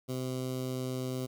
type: tone with notch filter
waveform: 15% pulse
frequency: 128.7 Hz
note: C3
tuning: 28 cents flat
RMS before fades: -35 dBFS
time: 0.08-1.27 s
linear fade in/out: 20 ms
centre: 1700 Hz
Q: 0.69
effects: none